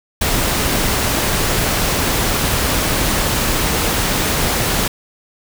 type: noise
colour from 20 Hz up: pink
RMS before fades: -17 dBFS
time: 0.21-4.88 s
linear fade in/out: 5 ms
effects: none